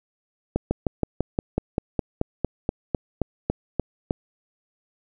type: slowing click train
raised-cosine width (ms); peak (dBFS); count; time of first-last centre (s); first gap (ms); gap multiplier
2; -8; 17; 0.56-4.109; 150; 1.05
effects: none